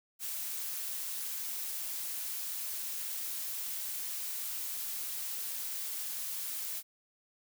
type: noise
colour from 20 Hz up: blue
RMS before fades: -38 dBFS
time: 0.19-6.83 s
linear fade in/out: 50 ms
effects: none